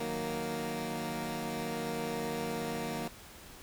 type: chord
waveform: 15% pulse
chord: D# minor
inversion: none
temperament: equal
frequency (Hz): 155.56 / 185 / 233.1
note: D#3 / F#3 / A#3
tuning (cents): 0 / 0 / 0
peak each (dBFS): -34 / -35 / -30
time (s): 0-3.08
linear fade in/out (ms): 5
effects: pink hiss -51 dBFS RMS until 3.62 s